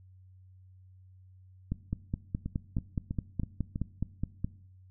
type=two click trains; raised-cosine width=5 ms; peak=-21 / -18 dBFS; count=5 / 14; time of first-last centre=2.46-3.759 / 1.72-4.445 s; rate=3.08 / 4.77 Hz; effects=noise-tail reverb RT60 0.7 s tail -20 dB re dry + added 93 Hz sine -53 dBFS peak until 4.9 s